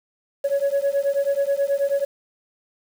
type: beating tone pair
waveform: sine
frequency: 554.4 / 563.7 Hz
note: C#5 / C#5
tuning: 0 / +29 cents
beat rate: 9.3 Hz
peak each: -20 dBFS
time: 0.44-2.05 s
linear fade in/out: 10 ms
effects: tanh soft clip ceiling -15 dBFS + 7-bit